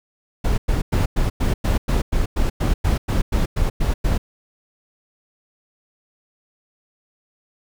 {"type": "noise bursts", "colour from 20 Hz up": "brown", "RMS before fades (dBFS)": -18, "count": 16, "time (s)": [0.44, 4.18], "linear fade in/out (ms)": 10, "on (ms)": 140, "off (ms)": 100, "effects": []}